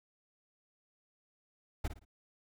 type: noise with echo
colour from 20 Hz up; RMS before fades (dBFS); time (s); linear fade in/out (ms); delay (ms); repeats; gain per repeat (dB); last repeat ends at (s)
brown; -31; 1.84-1.88; 10; 57; 3; -10; 2.051
effects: none